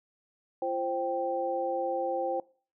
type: tone cluster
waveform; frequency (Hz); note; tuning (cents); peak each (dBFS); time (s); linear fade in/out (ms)
sine; 343.4 / 526 / 783; F4 / C5 / G5; -29 / +9 / -2; -36 / -31 / -32; 0.62-2.4; 2
effects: noise-tail reverb RT60 0.4 s tail -21 dB re dry